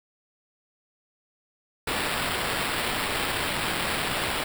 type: noise with sample-and-hold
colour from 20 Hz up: white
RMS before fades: -28 dBFS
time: 1.87-4.44 s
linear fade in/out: 5 ms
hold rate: 6300 Hz
effects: none